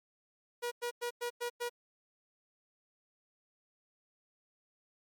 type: tone bursts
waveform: sawtooth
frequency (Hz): 480.7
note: B4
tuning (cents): -47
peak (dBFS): -30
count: 6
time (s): 0.62-1.696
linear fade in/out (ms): 20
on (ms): 96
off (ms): 100
effects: MP3 96 kbps